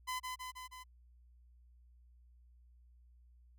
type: tone with echo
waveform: sawtooth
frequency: 1014 Hz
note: B5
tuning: 45 cents sharp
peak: -33 dBFS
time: 0.07-0.2 s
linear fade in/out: 20 ms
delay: 160 ms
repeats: 4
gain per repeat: -3 dB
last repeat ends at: 0.84 s
effects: added 60 Hz sine -60 dBFS peak until 3.58 s